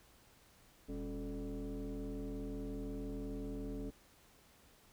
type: tone with frequency modulation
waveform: sine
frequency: 117.2 Hz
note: A#2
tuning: 10 cents sharp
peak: -38 dBFS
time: 0.88-3.91 s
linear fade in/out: 20 ms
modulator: 160 Hz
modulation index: 2
effects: tanh soft clip ceiling -36 dBFS + pink hiss -65 dBFS RMS until 4.92 s